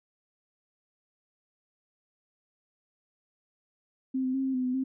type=tone with pitch steps; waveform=sine; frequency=261.9 / 257.6 / 267.4 / 264.9 / 254.7 / 252.4 / 263.5 Hz; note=C4 / C4 / C4 / C4 / C4 / B3 / C4; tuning=+2 / -27 / +38 / +22 / -46 / +38 / +12 cents; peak=-26 dBFS; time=4.14-4.84 s; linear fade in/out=10 ms; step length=100 ms; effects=none